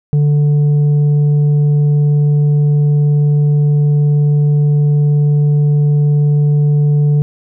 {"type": "tone with tanh clipping", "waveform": "sine", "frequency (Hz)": 146.83, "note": "D3", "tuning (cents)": 0, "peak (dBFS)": -9, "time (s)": [0.13, 7.22], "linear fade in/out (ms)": 0, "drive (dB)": 4, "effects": []}